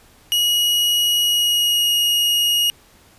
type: tone with pitch glide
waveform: 40% pulse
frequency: 2902 to 2875 Hz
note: F#7 to F7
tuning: -34 to +50 cents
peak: -14 dBFS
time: 0.32-2.7 s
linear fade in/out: 0 ms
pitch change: -16 cents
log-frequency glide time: 1.24-1.92 s
effects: pink hiss -51 dBFS RMS until 3.18 s + resampled to 32000 Hz